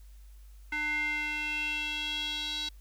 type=tone with band-pass filter sweep; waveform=square; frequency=300 Hz; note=D4; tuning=37 cents sharp; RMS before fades=-33 dBFS; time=0.72-2.69 s; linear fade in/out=5 ms; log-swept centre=1900 to 4000 Hz; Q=6; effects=added 50 Hz sine -48 dBFS peak until 2.8 s + white hiss -66 dBFS RMS until 2.8 s